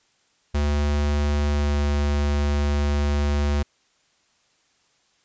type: tone with pitch glide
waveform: square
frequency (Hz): 73.1 to 72.51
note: D2 to D2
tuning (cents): -7 to -22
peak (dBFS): -20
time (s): 0.54-3.63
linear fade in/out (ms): 10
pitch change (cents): -15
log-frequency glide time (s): 1.46-1.81
effects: white hiss -64 dBFS RMS until 5.24 s + resampled to 16000 Hz